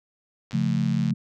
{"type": "click train", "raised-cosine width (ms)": 0.2, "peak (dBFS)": -24, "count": 63, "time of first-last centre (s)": [0.51, 1.106], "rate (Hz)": 104}
{"type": "chord", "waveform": "sine", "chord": "Db augmented", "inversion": "none", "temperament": "equal", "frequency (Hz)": [138.59, 174.61, 220], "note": ["Db3", "F3", "A3"], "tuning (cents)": [0, 0, 0], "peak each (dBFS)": -25, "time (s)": [0.53, 1.14], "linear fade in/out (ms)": 10}
{"effects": []}